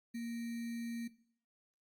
sine tone with sample-and-hold, 233.1 Hz, A#3, in tune, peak -38 dBFS, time 0.14-1.08 s, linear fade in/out 10 ms, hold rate 2100 Hz, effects noise-tail reverb RT60 0.6 s tail -18 dB re dry + Opus 48 kbps

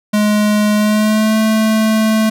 square tone with pitch glide, 210 to 218.8 Hz, G#3 to A3, +19 to -9 cents, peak -11 dBFS, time 0.13-2.3 s, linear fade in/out 10 ms, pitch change +72 cents, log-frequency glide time 0.76-1.38 s, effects none

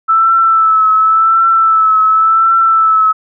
sine tone with vibrato, 1317 Hz, E6, 2 cents flat, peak -6 dBFS, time 0.08-3.13 s, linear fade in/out 20 ms, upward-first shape triangle, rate 0.91 Hz, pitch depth 40 cents each way, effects none

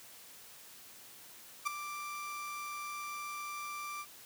30% pulse tone with ADSR envelope, 1178 Hz, D6, 5 cents sharp, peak -25 dBFS, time 1.65-4.06 s, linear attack 22 ms, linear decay 6 ms, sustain -12 dB, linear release 53 ms, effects white hiss -54 dBFS RMS until 4.25 s + high-pass 80 Hz 12 dB/octave

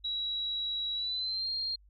sine tone with pitch glide, 3885 to 4212 Hz, B7 to C8, -29 to +11 cents, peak -31 dBFS, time 0.04-1.76 s, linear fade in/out 10 ms, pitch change +140 cents, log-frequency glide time 0.94-1.49 s, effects added 50 Hz sine -57 dBFS peak until 1.89 s

